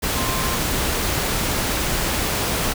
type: tone in noise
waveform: sine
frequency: 1048 Hz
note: C6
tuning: 2 cents sharp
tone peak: -28 dBFS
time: 0.15-0.56 s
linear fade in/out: 20 ms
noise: pink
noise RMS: -22 dBFS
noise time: 0.02-2.74 s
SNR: -9 dB
effects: none